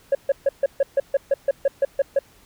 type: tone bursts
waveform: sine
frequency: 552 Hz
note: C#5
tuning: 7 cents flat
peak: -12 dBFS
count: 13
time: 0.12-2.19 s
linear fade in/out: 5 ms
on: 30 ms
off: 140 ms
effects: tanh soft clip ceiling -13 dBFS + pink hiss -54 dBFS RMS until 2.45 s